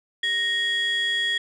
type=tone pair together; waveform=sine; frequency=1864.7 / 3323 Hz; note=A#6 / G#7; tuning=0 / 0 cents; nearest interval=minor seventh; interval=1000 cents; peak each=-22 dBFS; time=0.23-1.38 s; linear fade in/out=5 ms; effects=tanh soft clip ceiling -18 dBFS